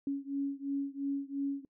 sine beating tone pair, 277.2 / 280.1 Hz, C#4 / C#4, 0 / +18 cents, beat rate 2.9 Hz, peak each -35 / -36 dBFS, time 0.07-1.65 s, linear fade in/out 2 ms, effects noise-tail reverb RT60 0.1 s tail -25 dB re dry

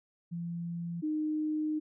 sine tone pair in turn, 170.5 / 307.3 Hz, F3 / D#4, -41 / -21 cents, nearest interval minor seventh, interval 1020 cents, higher second, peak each -34 / -29 dBFS, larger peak second, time 0.31-1.02 / 1.02-1.8 s, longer second, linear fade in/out 20 ms, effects none

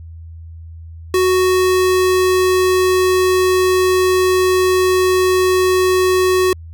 square tone, 370 Hz, F#4, in tune, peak -12 dBFS, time 1.14-6.53 s, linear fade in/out 2 ms, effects added 82 Hz sine -31 dBFS peak until 6.73 s

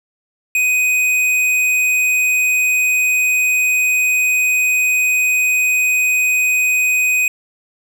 sine tone with hard clipping, 2500 Hz, D#7, 8 cents sharp, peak -14 dBFS, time 0.55-7.28 s, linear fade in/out 2 ms, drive 11 dB, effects none

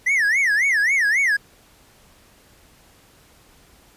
triangle tone with vibrato, 1918 Hz, A#6, 49 cents sharp, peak -14 dBFS, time 0.06-1.37 s, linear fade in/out 10 ms, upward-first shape sine, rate 3.7 Hz, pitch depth 270 cents each way, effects pink hiss -53 dBFS RMS until 3.96 s + resampled to 32000 Hz

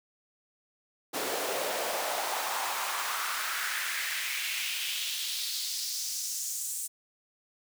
pink noise with high-pass filter sweep, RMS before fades -33 dBFS, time 1.13-6.88 s, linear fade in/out 20 ms, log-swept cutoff 400 to 8300 Hz, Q 2.4, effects none

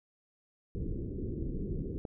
pink low-pass noise, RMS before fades -36 dBFS, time 0.75-1.98 s, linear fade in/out 0 ms, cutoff 430 Hz, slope 48 dB/octave
click, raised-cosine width 2 ms, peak -26 dBFS, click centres 2.052 s
effects none

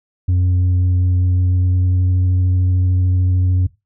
sine tone with pitch glide, 90.5 to 91.34 Hz, F#2 to F#2, -38 to -22 cents, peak -9 dBFS, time 0.28-3.67 s, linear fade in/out 10 ms, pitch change +16 cents, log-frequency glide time 1.16-2.12 s, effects noise-tail reverb RT60 0.2 s tail -18 dB re dry + tanh soft clip ceiling -11 dBFS

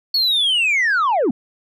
sine linear sweep, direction down, 4435 to 204.8 Hz, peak -12 dBFS, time 0.14-1.31 s, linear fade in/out 5 ms, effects tanh soft clip ceiling -13 dBFS

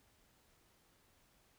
silence, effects pink hiss -71 dBFS RMS until 1.58 s

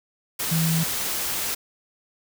sine tone in noise, 163.3 Hz, E3, 16 cents flat, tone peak -20 dBFS, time 0.51-0.84 s, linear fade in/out 10 ms, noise white, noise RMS -27 dBFS, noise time 0.39-1.55 s, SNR +4 dB, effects none

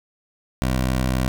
15% pulse tone, 63.9 Hz, C2, 40 cents flat, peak -13 dBFS, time 0.62-1.28 s, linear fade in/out 0 ms, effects none

